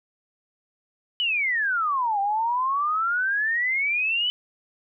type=exponential two-way sweep; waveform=sine; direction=down then up; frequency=3017 to 784 to 3017 Hz; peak=-21 dBFS; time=1.2-4.3 s; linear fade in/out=0 ms; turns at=2.2 s; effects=none